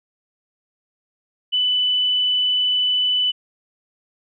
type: tone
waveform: sine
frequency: 2991 Hz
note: F#7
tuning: 18 cents sharp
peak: -16 dBFS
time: 1.52-3.32 s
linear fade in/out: 20 ms
effects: none